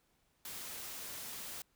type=noise; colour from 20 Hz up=white; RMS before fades=-45 dBFS; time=0.45-1.62 s; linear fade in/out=2 ms; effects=pink hiss -75 dBFS RMS until 1.75 s